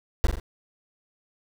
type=noise with echo; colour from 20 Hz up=brown; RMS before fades=-18 dBFS; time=0.24-0.27 s; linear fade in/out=0 ms; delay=43 ms; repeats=3; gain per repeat=-5 dB; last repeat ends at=0.399 s; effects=none